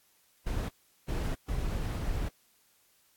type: noise bursts at uneven times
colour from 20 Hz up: brown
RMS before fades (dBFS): -32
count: 3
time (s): 0.46-0.69 / 1.08-1.35 / 1.48-2.29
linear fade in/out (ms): 10
effects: white hiss -67 dBFS RMS until 3.16 s + AAC 64 kbps